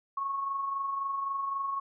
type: tone with amplitude modulation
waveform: sine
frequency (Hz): 1100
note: C#6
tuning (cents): -14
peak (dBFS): -28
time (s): 0.17-1.8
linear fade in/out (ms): 5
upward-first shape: sine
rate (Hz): 23.8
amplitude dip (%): 40
effects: none